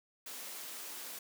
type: high-pass noise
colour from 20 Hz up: white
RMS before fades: -45 dBFS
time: 0.26-1.19 s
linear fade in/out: 5 ms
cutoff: 220 Hz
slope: 24 dB/octave
effects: none